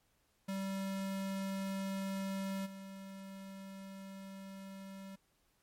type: tone with level steps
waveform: square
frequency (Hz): 193.9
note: G3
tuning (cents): -19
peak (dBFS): -37 / -47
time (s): 0.48-5.16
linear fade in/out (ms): 10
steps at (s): 2.65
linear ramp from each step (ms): 20
effects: pink hiss -75 dBFS RMS until 5.62 s + MP3 64 kbps